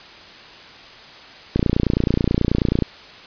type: click train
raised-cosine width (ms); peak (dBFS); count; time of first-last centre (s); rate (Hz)
3; -4; 38; 1.56-2.823; 29.3
effects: white hiss -41 dBFS RMS until 3.26 s + resampled to 11025 Hz